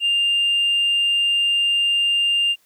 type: tone with tanh clipping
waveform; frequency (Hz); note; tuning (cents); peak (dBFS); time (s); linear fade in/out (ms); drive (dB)
triangle; 2800; F7; +4; -16; 0-2.56; 50; 5
effects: white hiss -60 dBFS RMS until 2.65 s